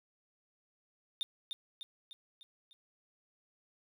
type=tone with echo; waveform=triangle; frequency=3636 Hz; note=A#7; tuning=44 cents flat; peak=-31 dBFS; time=1.21-1.23 s; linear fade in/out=0 ms; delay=300 ms; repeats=5; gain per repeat=-5 dB; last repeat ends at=2.73 s; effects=none

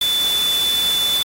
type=tone in noise; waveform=sine; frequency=3491 Hz; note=A7; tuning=14 cents flat; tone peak=-16 dBFS; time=0.01-1.23 s; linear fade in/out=5 ms; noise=white; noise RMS=-26 dBFS; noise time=0.01-1.23 s; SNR=+7 dB; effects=AAC 48 kbps

